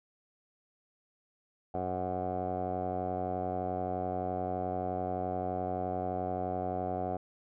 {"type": "tone with low-pass filter", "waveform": "10% pulse", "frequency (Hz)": 91.6, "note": "F#2", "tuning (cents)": -17, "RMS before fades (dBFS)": -34, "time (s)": [1.74, 7.17], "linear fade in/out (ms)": 5, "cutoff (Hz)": 750, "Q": 9.4, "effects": []}